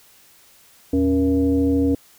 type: tone with frequency modulation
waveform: sine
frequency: 277.2 Hz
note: C#4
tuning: in tune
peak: -15 dBFS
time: 0.93-1.95 s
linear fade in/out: 5 ms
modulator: 196 Hz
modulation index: 0.79
effects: white hiss -52 dBFS RMS until 2.18 s